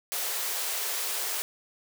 white high-pass noise, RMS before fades -31 dBFS, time 0.12-1.42 s, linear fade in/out 0 ms, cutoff 370 Hz, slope 96 dB/octave, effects none

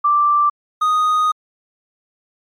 sine / triangle tone pair in turn, 1175 / 1243 Hz, D6 / D#6, +1 / -2 cents, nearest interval minor second, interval 97 cents, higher second, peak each -11 dBFS, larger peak neither, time 0.04-0.5 / 0.81-1.32 s, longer second, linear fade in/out 10 ms, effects MP3 96 kbps

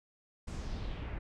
brown noise with low-pass filter sweep, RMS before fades -39 dBFS, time 0.47-1.19 s, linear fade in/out 10 ms, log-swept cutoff 8300 to 2000 Hz, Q 2.1, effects none

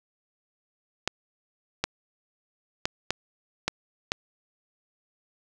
clicks, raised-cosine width 0.2 ms, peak -7 dBFS, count 6, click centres 1.076 / 1.84 / 2.855 / 3.106 / 3.68 / 4.119 s, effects none

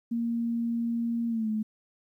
sine tone with pitch glide, 233.1 to 216.2 Hz, A#3 to A3, 0 to -30 cents, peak -26 dBFS, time 0.11-1.63 s, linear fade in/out 10 ms, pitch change -130 cents, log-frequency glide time 1.28-1.49 s, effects 11-bit

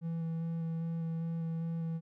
triangle tone with vibrato, 164.81 Hz, E3, in tune, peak -31 dBFS, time 0.01-2.01 s, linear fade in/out 50 ms, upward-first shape square, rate 2.5 Hz, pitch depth 10 cents each way, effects none

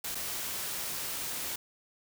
white noise with dropouts, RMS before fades -36 dBFS, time 0.04-1.56 s, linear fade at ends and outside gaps 5 ms, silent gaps 0.148-0.152 s, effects none

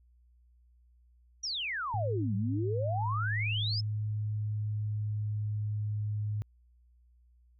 sine exponential two-way sweep, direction down then up, 5960 to 185 to 5320 Hz, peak -32 dBFS, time 1.43-3.81 s, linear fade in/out 10 ms, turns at 2.35 s
sine tone with pitch glide, 107.1 to 105.26 Hz, A2 to G#2, -46 to +24 cents, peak -30 dBFS, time 1.94-6.42 s, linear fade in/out 0 ms, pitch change -30 cents, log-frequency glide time 2.46-6.12 s
effects added 60 Hz sine -60 dBFS peak until 7.59 s

